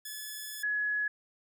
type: tone pair in turn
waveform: 5% pulse / sine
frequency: 1716 / 1688.5 Hz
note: A6 / G#6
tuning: -44 / +28 cents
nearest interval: unison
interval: 28 cents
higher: first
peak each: -28 dBFS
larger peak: neither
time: 0.05-0.63 / 0.63-1.08 s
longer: first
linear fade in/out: 5 ms
effects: none